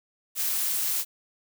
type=noise; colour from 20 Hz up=blue; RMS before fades=-27 dBFS; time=0.35-1.05 s; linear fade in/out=50 ms; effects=none